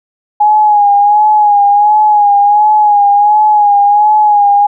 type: tone with vibrato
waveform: sine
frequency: 830.6 Hz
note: G#5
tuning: in tune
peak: -4 dBFS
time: 0.4-4.67 s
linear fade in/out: 10 ms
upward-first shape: sine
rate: 1.4 Hz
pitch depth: 45 cents each way
effects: none